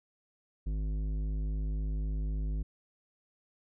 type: tone with tanh clipping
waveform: triangle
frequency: 51.91 Hz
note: G#1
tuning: in tune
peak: -32 dBFS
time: 0.66-2.63 s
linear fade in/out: 10 ms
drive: 16 dB
effects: none